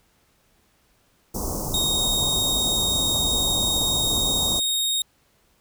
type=band-stop noise; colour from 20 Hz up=pink; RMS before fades=-28 dBFS; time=1.34-4.6 s; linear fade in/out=10 ms; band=1100 to 5400 Hz; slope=48 dB/octave
type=tone; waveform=sawtooth; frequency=3729 Hz; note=A#7; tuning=in tune; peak=-18 dBFS; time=1.74-5.02 s; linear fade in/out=2 ms
effects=pink hiss -63 dBFS RMS until 5.6 s